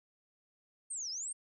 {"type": "linear two-way sweep", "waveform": "sine", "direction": "down then up", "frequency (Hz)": [8840, 4932, 8840], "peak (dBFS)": -37, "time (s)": [0.9, 1.33], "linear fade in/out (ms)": 10, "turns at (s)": 1.1, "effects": []}